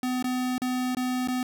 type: tone with dropouts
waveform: square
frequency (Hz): 252.5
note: B3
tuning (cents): +39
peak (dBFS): -26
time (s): 0.03-1.43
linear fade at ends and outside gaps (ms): 2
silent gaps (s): 0.226-0.242 / 0.581-0.618 / 0.949-0.969 / 1.275-1.284
effects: none